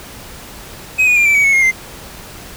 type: tone with pitch steps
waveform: triangle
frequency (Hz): 2530 / 2461 / 2394 / 2328 / 2264 / 2202 / 2142 / 2084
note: D#7 / D#7 / D7 / D7 / C#7 / C#7 / C7 / C7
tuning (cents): +28 / -20 / +33 / -16 / +36 / -12 / +40 / -7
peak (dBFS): -7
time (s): 0.98-1.716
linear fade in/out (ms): 20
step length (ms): 92
effects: pink hiss -34 dBFS RMS until 2.56 s